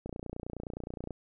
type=click train; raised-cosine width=2 ms; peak=-25 dBFS; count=32; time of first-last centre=0.06-1.107 s; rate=29.6 Hz; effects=none